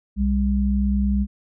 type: tone pair together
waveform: sine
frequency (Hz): 63.4 / 201.3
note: B1 / G3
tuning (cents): +46 / +46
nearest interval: octave + minor sixth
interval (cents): 2000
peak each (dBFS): -20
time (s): 0.16-1.27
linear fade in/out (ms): 50
effects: none